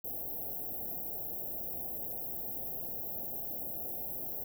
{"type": "band-stop noise", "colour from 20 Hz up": "white", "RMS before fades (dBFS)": -39, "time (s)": [0.04, 4.44], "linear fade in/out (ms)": 5, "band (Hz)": [810, 12000], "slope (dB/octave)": 96, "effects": []}